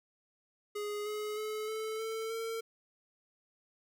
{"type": "tone with pitch steps", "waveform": "square", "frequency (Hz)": [415.3, 422.6, 429.9, 437.5, 445.1, 452.9], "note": ["G#4", "G#4", "A4", "A4", "A4", "A#4"], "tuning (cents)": [0, 30, -40, -10, 20, -50], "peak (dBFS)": -36, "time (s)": [0.75, 2.61], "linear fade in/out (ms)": 10, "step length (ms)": 310, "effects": []}